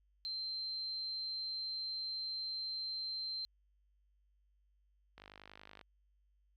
sine tone, 4126 Hz, C8, 25 cents flat, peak -38 dBFS, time 0.25-3.45 s, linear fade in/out 0 ms
click train, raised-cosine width 0.3 ms, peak -36 dBFS, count 33, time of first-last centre 5.18-5.812 s, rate 50.6 Hz
effects added 50 Hz sine -70 dBFS peak until 6.56 s

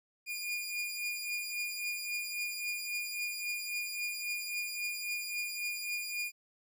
sawtooth beating tone pair, 2427 / 2430.7 Hz, D#7 / D#7, -44 / -41 cents, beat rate 3.7 Hz, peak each -33 / -38 dBFS, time 0.26-6.32 s, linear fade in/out 50 ms, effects none

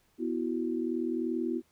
sine chord, B suspended fourth, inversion none, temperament equal, 246.9 / 329.6 / 370 Hz, B3 / E4 / F#4, 0 / 0 / 0 cents, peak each -33 / -32 / -35 dBFS, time 0.18-1.62 s, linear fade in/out 50 ms, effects pink hiss -69 dBFS RMS until 1.71 s

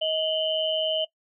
sine tone cluster, 632 / 2896 / 3058 Hz, D#5 / F#7 / G7, +27 / -38 / -44 cents, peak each -26 / -31 / -28 dBFS, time 0.01-1.05 s, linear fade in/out 10 ms, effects noise-tail reverb RT60 0.1 s tail -18 dB re dry

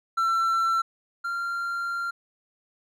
triangle tone pair in turn, 1346 / 1384.6 Hz, E6 / F6, +36 / -15 cents, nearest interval unison, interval 49 cents, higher second, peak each -19 / -25 dBFS, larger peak first, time 0.17-0.82 / 1.24-2.11 s, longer second, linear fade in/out 10 ms, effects none

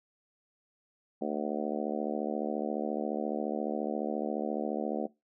harmonic tone, 74.4 Hz, D2, 23 cents sharp, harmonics 3 / 4 / 5 / 6 / 7 / 8 / 9 / 10, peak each -36 / -37 / -38 / -39 / -39 / -40 / -41 / -41 dBFS, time 1.21-5.07 s, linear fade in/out 10 ms, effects noise-tail reverb RT60 0.2 s tail -20 dB re dry

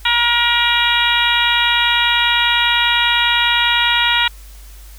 harmonic tone, 475 Hz, A#4, 33 cents sharp, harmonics 2 / 3 / 4 / 5 / 6 / 7 / 8, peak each -20 / -20 / -20 / -20 / -20 / -20 / -20 dBFS, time 0.05-4.28 s, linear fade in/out 5 ms, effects added 50 Hz sine -35 dBFS peak until 4.98 s + white hiss -45 dBFS RMS until 4.98 s

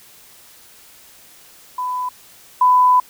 sine tone pair in turn, 1000 / 1000 Hz, B5 / B5, +21 / +21 cents, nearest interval unison, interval 0 cents, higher neither, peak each -20 / -9 dBFS, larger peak second, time 1.78-2.09 / 2.61-3 s, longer second, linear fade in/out 5 ms, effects white hiss -46 dBFS RMS until 3.09 s

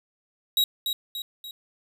45% pulse tone with echo, 3832 Hz, A#7, 47 cents sharp, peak -19 dBFS, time 0.57-0.64 s, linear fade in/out 2 ms, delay 290 ms, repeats 3, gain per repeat -6 dB, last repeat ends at 1.51 s, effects none

